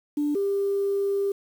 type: tone pair in turn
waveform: sine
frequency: 293.7 / 398 Hz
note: D4 / G4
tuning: 0 / +26 cents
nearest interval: perfect fourth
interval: 526 cents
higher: second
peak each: -21 dBFS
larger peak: neither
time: 0.17-0.35 / 0.35-1.32 s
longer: second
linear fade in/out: 5 ms
effects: tanh soft clip ceiling -17 dBFS + 8-bit